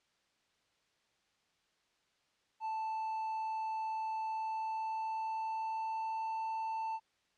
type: tone with pitch glide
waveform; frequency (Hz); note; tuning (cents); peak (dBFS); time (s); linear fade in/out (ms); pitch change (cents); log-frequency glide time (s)
triangle; 881 to 889.2; A5 to A5; +2 to +18; -33; 2.6-7; 50; +16; 4.2-6.37
effects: white hiss -75 dBFS RMS until 7.37 s + low-pass 5000 Hz 12 dB/octave